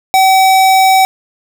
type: tone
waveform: square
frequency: 763 Hz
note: G5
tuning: 47 cents flat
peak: -6 dBFS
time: 0.14-1.05 s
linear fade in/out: 0 ms
effects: none